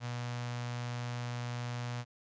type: tone with notch filter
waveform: sawtooth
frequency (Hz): 121.3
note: B2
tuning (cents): -31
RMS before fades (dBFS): -38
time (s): 0-2.05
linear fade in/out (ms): 50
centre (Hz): 330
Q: 0.8
effects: resampled to 16000 Hz